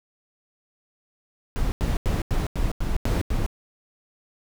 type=noise bursts; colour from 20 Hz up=brown; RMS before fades=-23 dBFS; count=8; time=1.56-3.463 s; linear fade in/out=0 ms; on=160 ms; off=89 ms; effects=none

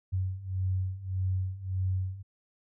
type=beating tone pair; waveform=sine; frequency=92.6 / 94.3 Hz; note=F#2 / F#2; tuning=+2 / +33 cents; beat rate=1.7 Hz; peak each=-33 / -30 dBFS; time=0.12-2.23 s; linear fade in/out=20 ms; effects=none

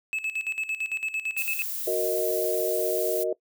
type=tone with tremolo; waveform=triangle; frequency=2600 Hz; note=E7; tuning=24 cents flat; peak=-24 dBFS; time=0.13-1.62 s; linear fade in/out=0 ms; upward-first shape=square; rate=8.9 Hz; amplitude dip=75%
type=noise; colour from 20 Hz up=violet; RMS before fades=-32 dBFS; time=1.37-3.24 s; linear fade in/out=10 ms
type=chord; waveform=sine; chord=D# minor; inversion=first; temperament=equal; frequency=370 / 466.2 / 622.3 Hz; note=F#4 / A#4 / D#5; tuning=0 / 0 / 0 cents; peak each=-28 dBFS; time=1.87-3.33 s; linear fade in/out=5 ms
effects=noise-tail reverb RT60 0.1 s tail -20 dB re dry

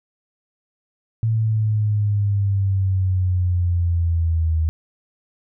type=exponential sweep; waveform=sine; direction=down; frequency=112.9 to 79.1 Hz; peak=-16 dBFS; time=1.23-4.69 s; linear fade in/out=0 ms; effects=none

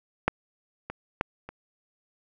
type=clicks; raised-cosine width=0.5 ms; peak=-6 / -19 / -9 / -24 dBFS; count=4; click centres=0.28 / 0.9 / 1.211 / 1.49 s; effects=none

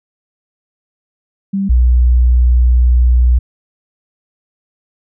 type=tone pair in turn; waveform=sine; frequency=196 / 61.12 Hz; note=G3 / B1; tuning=0 / -17 cents; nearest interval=octave + minor sixth; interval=2017 cents; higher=first; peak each=-13 / -6 dBFS; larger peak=second; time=1.53-1.69 / 1.69-3.39 s; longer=second; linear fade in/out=10 ms; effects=none

